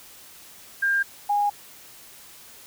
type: tone pair in turn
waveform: sine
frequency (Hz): 1600 / 820.6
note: G6 / G#5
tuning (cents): +35 / -21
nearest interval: octave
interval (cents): 1156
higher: first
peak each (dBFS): -19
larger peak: neither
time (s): 0.82-1.03 / 1.29-1.5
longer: neither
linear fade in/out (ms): 10
effects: white hiss -47 dBFS RMS until 2.66 s

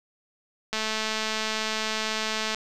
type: click train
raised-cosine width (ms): 0.2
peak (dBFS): -11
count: 397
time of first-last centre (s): 0.73-2.547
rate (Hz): 218
effects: none

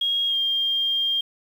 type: tone with pitch glide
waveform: sine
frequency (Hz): 3274 to 3205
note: G#7 to G7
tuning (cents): -25 to +38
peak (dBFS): -20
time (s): 0.01-1.21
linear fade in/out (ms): 5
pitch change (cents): -37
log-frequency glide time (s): 0.27-0.36
effects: 8-bit

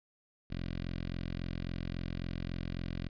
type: tone with notch filter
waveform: 10% pulse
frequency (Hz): 43.65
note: F1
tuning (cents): 0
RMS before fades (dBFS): -38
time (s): 0.5-3.09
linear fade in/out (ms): 10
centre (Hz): 870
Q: 0.71
effects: resampled to 11025 Hz

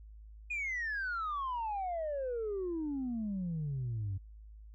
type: exponential sweep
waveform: sine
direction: down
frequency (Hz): 2489 to 92.5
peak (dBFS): -32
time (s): 0.5-4.18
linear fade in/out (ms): 10
effects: tanh soft clip ceiling -31 dBFS + added 53 Hz sine -49 dBFS peak until 4.74 s

